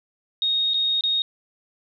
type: tone with dropouts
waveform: sine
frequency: 3729 Hz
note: A#7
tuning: in tune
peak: -19 dBFS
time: 0.42-1.22 s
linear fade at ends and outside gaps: 1 ms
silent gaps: 0.736-0.742 / 1.009-1.037 s
effects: none